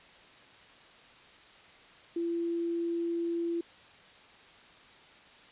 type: tone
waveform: sine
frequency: 338.8 Hz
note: E4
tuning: 48 cents sharp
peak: -29 dBFS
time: 2.16-3.61 s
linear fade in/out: 5 ms
effects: white hiss -55 dBFS RMS until 5.51 s + resampled to 8000 Hz